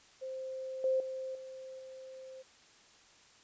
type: tone with level steps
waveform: sine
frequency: 523.3 Hz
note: C5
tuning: in tune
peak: -38 / -27 / -37 / -44 / -46 dBFS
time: 0.21-2.43 s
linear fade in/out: 20 ms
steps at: 0.84 / 1 / 1.35 / 1.79 s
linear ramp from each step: 2 ms
effects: white hiss -61 dBFS RMS until 3.43 s + resampled to 16000 Hz